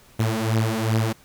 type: beating tone pair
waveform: sawtooth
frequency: 110 / 112.6 Hz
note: A2 / A2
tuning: 0 / +40 cents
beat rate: 2.6 Hz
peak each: -19 dBFS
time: 0.19-1.13 s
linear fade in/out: 10 ms
effects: pink hiss -53 dBFS RMS until 1.24 s